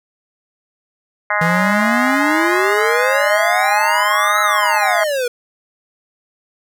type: harmonic tone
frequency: 208.1 Hz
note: G#3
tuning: 4 cents sharp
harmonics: 3 / 4 / 5 / 6 / 7 / 8 / 9 / 10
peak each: -23 / -23 / -23 / -23 / -23 / -23 / -23 / -23 dBFS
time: 1.3-5.04 s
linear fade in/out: 5 ms
type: exponential two-way sweep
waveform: square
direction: up then down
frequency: 162.5 to 1318.5 to 473.6 Hz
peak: -17 dBFS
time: 1.41-5.28 s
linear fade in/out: 5 ms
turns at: 4.41 s
effects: none